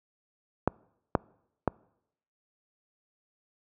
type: clicks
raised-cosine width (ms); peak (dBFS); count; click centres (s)
1; -8 / -7 / -9; 3; 0.676 / 1.152 / 1.677
effects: noise-tail reverb RT60 0.8 s tail -26 dB re dry + high-pass 60 Hz 12 dB/octave